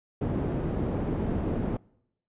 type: low-pass noise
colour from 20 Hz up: white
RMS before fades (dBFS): -29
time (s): 0.21-1.77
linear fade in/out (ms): 5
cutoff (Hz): 300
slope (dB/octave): 12
effects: noise-tail reverb RT60 0.8 s tail -25 dB re dry + resampled to 8000 Hz